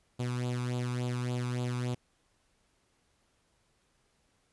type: tone with flanger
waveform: sawtooth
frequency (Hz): 123.47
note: B2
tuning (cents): 0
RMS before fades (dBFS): -33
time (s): 0.19-1.95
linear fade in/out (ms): 10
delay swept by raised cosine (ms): 0.26 to 0.84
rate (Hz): 3.5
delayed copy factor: +0.7
effects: pink hiss -72 dBFS RMS until 4.52 s + resampled to 24000 Hz